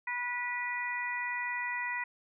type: harmonic tone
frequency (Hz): 488.4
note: B4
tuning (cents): -19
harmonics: 2 / 3 / 4 / 5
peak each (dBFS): -38 / -44 / -34 / -41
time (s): 0.07-2.04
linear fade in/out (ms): 5
effects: none